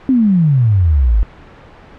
sine exponential sweep, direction down, 271.4 to 48.4 Hz, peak -8 dBFS, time 0.09-1.23 s, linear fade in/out 0 ms, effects pink hiss -39 dBFS RMS until 1.98 s + low-pass 2000 Hz 12 dB/octave

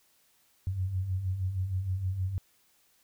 sine beating tone pair, 88.6 / 95 Hz, F2 / F#2, +25 / +46 cents, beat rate 6.4 Hz, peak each -37 / -29 dBFS, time 0.67-2.38 s, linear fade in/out 0 ms, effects white hiss -67 dBFS RMS until 3.03 s

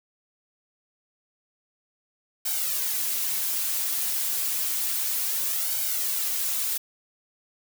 blue noise with flanger, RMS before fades -27 dBFS, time 2.45-6.78 s, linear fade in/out 10 ms, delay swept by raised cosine 1.3 to 7 ms, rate 0.3 Hz, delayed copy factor +0.75, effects none

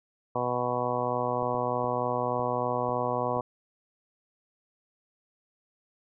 harmonic tone, 123.3 Hz, B2, 2 cents flat, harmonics 1 / 2 / 3 / 4 / 5 / 6 / 7 / 8 / 9, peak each -37 / -37 / -38 / -32 / -33 / -34 / -38 / -33 / -36 dBFS, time 0.35-3.41 s, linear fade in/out 5 ms
clicks, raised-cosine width 2 ms, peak -30 dBFS, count 6, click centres 1.427 / 1.548 / 1.843 / 2.396 / 2.893 / 3.368 s
effects none

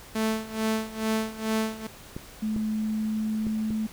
sawtooth tone with tremolo, 220 Hz, A3, in tune, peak -19 dBFS, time 0.15-1.87 s, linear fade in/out 5 ms, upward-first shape sine, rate 2.3 Hz, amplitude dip 85%
clicks, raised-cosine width 3 ms, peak -21 dBFS, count 4, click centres 2.165 / 2.563 / 3.468 / 3.706 s
sine tone with pitch glide, 216.2 to 217.7 Hz, A3 to A3, -30 to -18 cents, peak -25 dBFS, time 2.42-3.87 s, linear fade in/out 10 ms, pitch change +12 cents, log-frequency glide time 2.73-3.72 s
effects pink hiss -47 dBFS RMS until 3.92 s

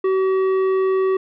sine tone with tanh clipping, 380 Hz, F#4, 46 cents sharp, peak -17 dBFS, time 0.04-1.17 s, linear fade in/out 5 ms, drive 10 dB, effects none

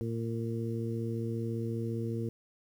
harmonic tone, 114.7 Hz, A#2, 28 cents flat, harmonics 1 / 2 / 3 / 4, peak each -34 / -37 / -39 / -40 dBFS, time 0.01-2.29 s, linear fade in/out 0 ms, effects 10-bit

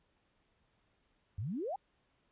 sine exponential sweep, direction up, 87.31 to 849 Hz, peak -35 dBFS, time 1.38-1.76 s, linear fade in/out 5 ms, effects pink hiss -75 dBFS RMS until 2.31 s + resampled to 8000 Hz

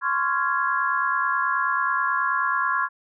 sine chord, Db major seventh, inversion third, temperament just, 1039.4 / 1108.7 / 1385.9 / 1663.1 Hz, C6 / Db6 / F6 / Ab6, -12 / 0 / -14 / +2 cents, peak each -26 dBFS, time 0.01-2.89 s, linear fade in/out 50 ms, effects none

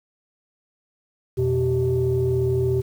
sine tone cluster, 86.8 / 123.9 / 385.7 Hz, F2 / B2 / G4, -10 / +6 / -28 cents, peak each -27 / -21 / -20 dBFS, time 1.37-2.82 s, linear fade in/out 20 ms, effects tanh soft clip ceiling -12 dBFS + 8-bit

